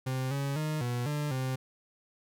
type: tone with pitch steps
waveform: 40% pulse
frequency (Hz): 130.2 / 139.4 / 154 / 121.7 / 148.2 / 130.3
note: C3 / C#3 / D#3 / B2 / D3 / C3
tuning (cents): -8 / +10 / -17 / -25 / +16 / -7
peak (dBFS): -29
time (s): 0.06-1.56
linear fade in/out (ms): 10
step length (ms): 250
effects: none